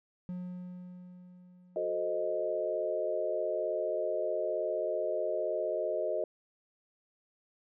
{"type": "tone with exponential decay", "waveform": "triangle", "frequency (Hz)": 180, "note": "F#3", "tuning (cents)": -47, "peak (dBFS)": -33, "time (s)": [0.29, 2.96], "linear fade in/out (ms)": 0, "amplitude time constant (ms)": 580}
{"type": "chord", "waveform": "sine", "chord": "F# diminished seventh", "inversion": "none", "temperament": "equal with one note detuned", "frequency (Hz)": [364.5, 440, 523.3, 622.3], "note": ["F#4", "A4", "C5", "Eb5"], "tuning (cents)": [-26, 0, 0, 0], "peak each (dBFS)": [-38, -37, -37, -32], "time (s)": [1.76, 6.24], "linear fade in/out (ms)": 2}
{"effects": []}